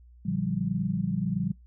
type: chord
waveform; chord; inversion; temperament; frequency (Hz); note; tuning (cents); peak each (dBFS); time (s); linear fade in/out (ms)
sine; G minor seventh; first; equal; 116.54 / 146.83 / 174.61 / 196; Bb2 / D3 / F3 / G3; 0 / 0 / 0 / 0; -35 / -33 / -29 / -30; 0.25-1.52; 10
effects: noise-tail reverb RT60 0.2 s tail -26 dB re dry + added 60 Hz sine -50 dBFS peak until 1.66 s